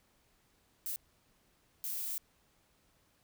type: noise bursts at uneven times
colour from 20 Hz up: violet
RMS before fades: -38 dBFS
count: 2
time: 0.86-0.96 / 1.84-2.18 s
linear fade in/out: 0 ms
effects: pink hiss -71 dBFS RMS until 3.23 s